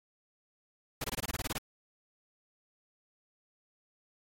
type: noise bursts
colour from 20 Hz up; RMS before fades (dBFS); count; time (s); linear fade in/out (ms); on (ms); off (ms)
pink; -35; 11; 1.01-1.582; 5; 32; 22
effects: AAC 48 kbps